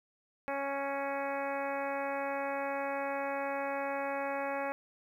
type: harmonic tone with a mistuned harmonic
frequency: 277.4 Hz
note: C#4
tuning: 1 cent sharp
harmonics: 1 / 2 / 3 / 4 / 5 / 6 / 7 / 8 / 9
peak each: -43 / -36 / -38 / -43 / -45 / -44 / -47 / -46 / -48 dBFS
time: 0.48-4.72 s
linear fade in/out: 0 ms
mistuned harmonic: 9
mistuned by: +22 cents
effects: 11-bit